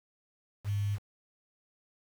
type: tone with quantisation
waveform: sine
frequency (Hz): 101.9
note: G#2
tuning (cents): -32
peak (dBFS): -28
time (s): 0.64-0.99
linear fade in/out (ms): 50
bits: 8
effects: none